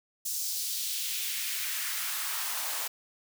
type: noise with high-pass filter sweep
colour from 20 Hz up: white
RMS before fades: -33 dBFS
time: 0.25-2.88 s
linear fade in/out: 10 ms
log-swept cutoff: 6100 to 690 Hz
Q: 1.5
effects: none